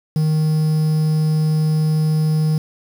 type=tone with quantisation; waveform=triangle; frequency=155.56 Hz; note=D#3; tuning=in tune; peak=-12 dBFS; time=0.16-2.58 s; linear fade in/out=2 ms; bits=6; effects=none